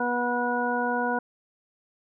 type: harmonic tone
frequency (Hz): 243.6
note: B3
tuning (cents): -24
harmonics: 1 / 2 / 3 / 4 / 6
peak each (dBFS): -30 / -30 / -30 / -30 / -30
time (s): 0-1.19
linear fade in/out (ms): 5
effects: none